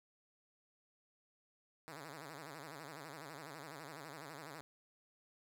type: tone with vibrato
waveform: 5% pulse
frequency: 150 Hz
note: D3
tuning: 37 cents sharp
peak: -37 dBFS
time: 1.88-4.61 s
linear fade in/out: 0 ms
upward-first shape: sine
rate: 12 Hz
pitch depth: 170 cents each way
effects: none